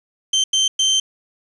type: tone bursts at uneven times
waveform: 30% pulse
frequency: 3119 Hz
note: G7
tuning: 9 cents flat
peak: -11 dBFS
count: 3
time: 0.33-0.44 / 0.53-0.68 / 0.79-1 s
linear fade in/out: 5 ms
effects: resampled to 24000 Hz + 7-bit